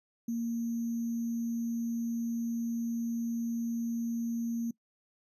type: tone with sample-and-hold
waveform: sine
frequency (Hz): 232.5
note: A#3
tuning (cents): -4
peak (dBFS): -30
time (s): 0.28-4.71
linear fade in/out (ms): 5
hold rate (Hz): 6300
effects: noise-tail reverb RT60 0.1 s tail -22 dB re dry + resampled to 32000 Hz